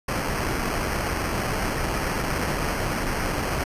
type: noise with sample-and-hold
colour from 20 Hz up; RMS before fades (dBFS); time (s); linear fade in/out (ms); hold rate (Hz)
pink; -26; 0.08-3.64; 5; 3675
effects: resampled to 32000 Hz